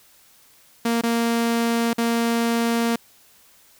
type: tone with dropouts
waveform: sawtooth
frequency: 232.4 Hz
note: A#3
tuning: 5 cents flat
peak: -15 dBFS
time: 0.85-2.96 s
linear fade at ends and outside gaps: 5 ms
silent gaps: 1.013-1.034 / 1.933-1.981 s
effects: white hiss -54 dBFS RMS until 3.79 s